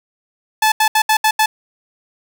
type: tone bursts at uneven times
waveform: sawtooth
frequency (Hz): 868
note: A5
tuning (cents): -24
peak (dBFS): -7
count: 6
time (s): 0.62-0.72 / 0.8-0.88 / 0.95-1.02 / 1.09-1.17 / 1.24-1.31 / 1.39-1.46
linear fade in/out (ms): 5
effects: none